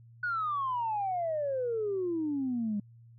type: exponential sweep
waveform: sine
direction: down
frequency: 1480 to 200.2 Hz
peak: -28 dBFS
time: 0.23-2.8 s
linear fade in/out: 5 ms
effects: tanh soft clip ceiling -24 dBFS + added 116 Hz sine -52 dBFS peak until 3.18 s

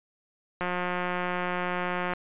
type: click train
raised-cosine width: 0.5 ms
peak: -15 dBFS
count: 274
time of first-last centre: 0.61-2.135 s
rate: 179 Hz
effects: resampled to 8000 Hz

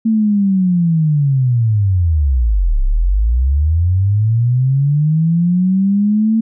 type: linear two-way sweep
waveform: sine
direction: down then up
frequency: 225.5 to 31.54 to 225.5 Hz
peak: -10 dBFS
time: 0.05-6.41 s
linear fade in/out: 10 ms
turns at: 2.82 s
effects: none

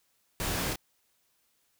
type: noise with echo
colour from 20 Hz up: pink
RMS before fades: -33 dBFS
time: 0.4-0.73 s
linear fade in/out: 0 ms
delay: 28 ms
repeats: 1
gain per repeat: -3 dB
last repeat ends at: 0.758 s
effects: white hiss -72 dBFS RMS until 1.79 s

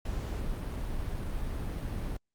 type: noise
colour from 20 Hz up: brown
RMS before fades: -34 dBFS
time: 0.05-2.17 s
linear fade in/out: 5 ms
effects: Opus 48 kbps

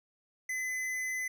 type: tone with hard clipping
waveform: triangle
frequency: 2024 Hz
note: B6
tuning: 42 cents sharp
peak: -34 dBFS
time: 0.49-1.28 s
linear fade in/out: 5 ms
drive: 16 dB
effects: none

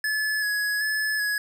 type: tone with vibrato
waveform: square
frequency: 1700 Hz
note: G#6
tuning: 40 cents sharp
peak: -24 dBFS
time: 0.04-1.38 s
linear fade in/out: 2 ms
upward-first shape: square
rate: 1.3 Hz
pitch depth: 22 cents each way
effects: none

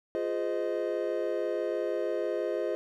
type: chord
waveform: triangle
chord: F minor seventh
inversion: none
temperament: equal with one note detuned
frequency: 349.2 / 415.3 / 514 / 622.3 Hz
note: F4 / Ab4 / C5 / Eb5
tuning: 0 / 0 / -31 / 0 cents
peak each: -32 dBFS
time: 0.15-2.75 s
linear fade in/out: 0 ms
effects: none

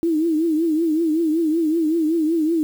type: tone with vibrato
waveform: sine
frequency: 321.3 Hz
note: E4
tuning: 44 cents flat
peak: -16 dBFS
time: 0.03-2.63 s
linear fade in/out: 0 ms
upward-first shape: triangle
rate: 5.3 Hz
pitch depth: 120 cents each way
effects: 7-bit

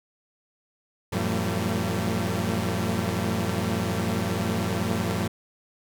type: tone cluster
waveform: sawtooth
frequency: 91.6 / 111.9 / 171.2 / 193.1 / 226.3 Hz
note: F#2 / A2 / F3 / G3 / A3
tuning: -17 / +30 / -34 / -26 / +49 cents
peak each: -27 dBFS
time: 1.12-5.28 s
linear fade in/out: 10 ms
effects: none

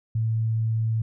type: tone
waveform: sine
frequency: 111.9 Hz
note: A2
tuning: 30 cents sharp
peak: -21 dBFS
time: 0.15-1.02 s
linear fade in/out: 5 ms
effects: none

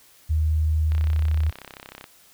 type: tone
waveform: sine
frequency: 78 Hz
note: D#2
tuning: 5 cents sharp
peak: -18 dBFS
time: 0.29-1.51 s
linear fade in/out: 20 ms
type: click train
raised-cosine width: 0.3 ms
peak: -22 dBFS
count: 38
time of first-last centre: 0.92-2.041 s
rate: 33 Hz
effects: white hiss -54 dBFS RMS until 2.33 s

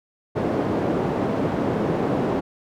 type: band-pass noise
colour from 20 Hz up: white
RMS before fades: -23 dBFS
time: 0.35-2.41 s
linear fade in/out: 20 ms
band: 130 to 450 Hz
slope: 12 dB/octave
effects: none

